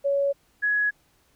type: tone pair in turn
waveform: sine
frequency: 560 / 1678.1 Hz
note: C#5 / G#6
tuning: +18 / +18 cents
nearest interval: octave + perfect fifth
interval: 1900 cents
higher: second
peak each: -20 dBFS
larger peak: neither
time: 0.04-0.33 / 0.62-0.91 s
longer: neither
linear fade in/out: 20 ms
effects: pink hiss -64 dBFS RMS until 1.35 s